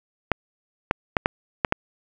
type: clicks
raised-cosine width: 0.5 ms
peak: -3 dBFS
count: 6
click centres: 0.317 / 0.911 / 1.168 / 1.259 / 1.648 / 1.724 s
effects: none